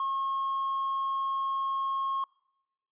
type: tone with tanh clipping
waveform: triangle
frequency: 1083 Hz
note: C#6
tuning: 41 cents flat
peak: -28 dBFS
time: 0-2.24 s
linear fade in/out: 2 ms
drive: 6 dB
effects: noise-tail reverb RT60 1.0 s tail -25 dB re dry + resampled to 8000 Hz